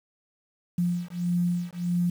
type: beating tone pair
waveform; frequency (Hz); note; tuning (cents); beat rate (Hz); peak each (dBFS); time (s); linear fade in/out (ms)
sine; 174.61 / 176.21; F3 / F3; 0 / +16; 1.6; -27; 0.78-2.1; 5
effects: 8-bit